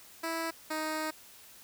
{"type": "tone pair in turn", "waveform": "10% pulse", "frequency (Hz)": [328.3, 311.8], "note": ["E4", "D#4"], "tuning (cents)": [-7, 4], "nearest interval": "minor second", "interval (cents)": 89, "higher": "first", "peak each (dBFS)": -24, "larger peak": "neither", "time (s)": [[0.23, 0.51], [0.7, 1.11]], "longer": "second", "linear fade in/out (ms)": 10, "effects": ["white hiss -54 dBFS RMS until 1.63 s"]}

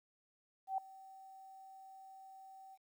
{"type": "tone with ADSR envelope", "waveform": "sine", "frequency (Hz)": 769, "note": "G5", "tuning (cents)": -33, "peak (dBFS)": -32, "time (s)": [0.67, 2.78], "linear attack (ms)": 110, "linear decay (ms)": 3, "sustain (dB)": -21, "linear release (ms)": 44, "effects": ["12-bit"]}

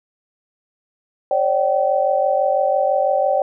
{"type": "tone cluster", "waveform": "sine", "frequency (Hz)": [545, 591, 769], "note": ["C#5", "D5", "G5"], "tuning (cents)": [-29, 11, -33], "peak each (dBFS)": -19, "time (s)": [1.31, 3.42], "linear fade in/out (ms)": 2, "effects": []}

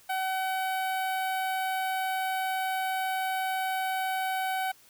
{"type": "tone with notch filter", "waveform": "sawtooth", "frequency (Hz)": 757, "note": "F#5", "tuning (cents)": 39, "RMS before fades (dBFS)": -30, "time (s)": [0.09, 4.72], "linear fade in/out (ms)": 10, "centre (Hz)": 5900, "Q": 0.74, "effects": ["white hiss -58 dBFS RMS until 4.89 s"]}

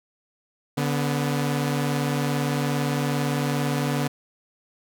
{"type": "tone pair together", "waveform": "sawtooth", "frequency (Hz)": [144.62, 246.9], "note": ["D3", "B3"], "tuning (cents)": [-26, 0], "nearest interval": "major sixth", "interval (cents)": 926, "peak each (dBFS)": [-20, -23], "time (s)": [0.77, 4.08], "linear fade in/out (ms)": 10, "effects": []}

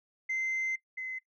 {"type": "tone pair in turn", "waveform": "sine", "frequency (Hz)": [2074, 2048], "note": ["C7", "C7"], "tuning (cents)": [-16, -38], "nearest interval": "unison", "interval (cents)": 22, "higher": "first", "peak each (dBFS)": [-28, -34], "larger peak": "first", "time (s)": [[0.29, 0.76], [0.97, 1.19]], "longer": "first", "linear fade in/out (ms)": 10, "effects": ["noise-tail reverb RT60 0.1 s tail -21 dB re dry", "tanh soft clip ceiling -27 dBFS"]}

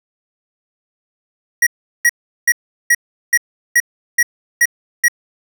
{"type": "tone bursts", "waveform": "square", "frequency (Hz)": 1906, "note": "A#6", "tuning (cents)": 38, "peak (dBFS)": -9, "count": 9, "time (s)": [1.62, 5.083], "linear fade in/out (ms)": 5, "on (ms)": 47, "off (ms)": 380, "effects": []}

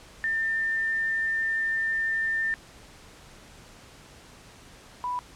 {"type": "tone pair in turn", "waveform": "sine", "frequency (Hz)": [1797, 988.3], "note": ["A6", "B5"], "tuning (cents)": [36, 1], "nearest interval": "minor seventh", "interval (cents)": 1035, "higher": "first", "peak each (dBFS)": [-24, -27], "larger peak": "first", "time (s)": [[0.24, 2.54], [5.04, 5.19]], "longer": "first", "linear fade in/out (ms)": 0, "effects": ["pink hiss -50 dBFS RMS until 5.35 s", "low-pass 9000 Hz 12 dB/octave"]}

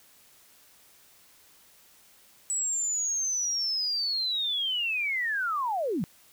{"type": "linear sweep", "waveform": "sine", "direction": "down", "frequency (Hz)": [7902, 145], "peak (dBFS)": -26, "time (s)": [2.5, 6.04], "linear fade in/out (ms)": 0, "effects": ["white hiss -58 dBFS RMS until 6.32 s"]}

